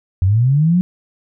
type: linear sweep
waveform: sine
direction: up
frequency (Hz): 87.31 to 185.4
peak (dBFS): -10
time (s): 0.22-0.81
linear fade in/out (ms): 0
effects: none